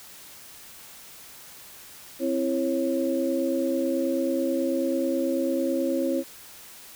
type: tone cluster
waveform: sine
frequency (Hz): 263.5 / 332.7 / 546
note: C4 / E4 / C#5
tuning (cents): +12 / +16 / -26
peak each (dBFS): -27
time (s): 2.19-6.24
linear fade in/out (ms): 50
effects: white hiss -46 dBFS RMS until 6.95 s